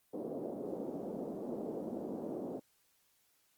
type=band-pass noise; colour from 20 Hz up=pink; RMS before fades=-41 dBFS; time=0.13-2.6 s; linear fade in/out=10 ms; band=220 to 580 Hz; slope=24 dB/octave; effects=white hiss -73 dBFS RMS until 3.57 s + Opus 32 kbps